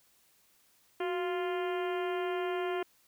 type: harmonic tone with a mistuned harmonic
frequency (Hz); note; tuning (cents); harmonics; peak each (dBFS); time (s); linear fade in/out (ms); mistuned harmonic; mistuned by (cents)
349.2; F4; 0; 1 / 2 / 3 / 4 / 5 / 6 / 7 / 8 / 9; -32 / -38 / -42 / -44 / -46 / -48 / -49 / -50 / -51; 1-2.83; 5; 1; +85
effects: white hiss -67 dBFS RMS until 3.07 s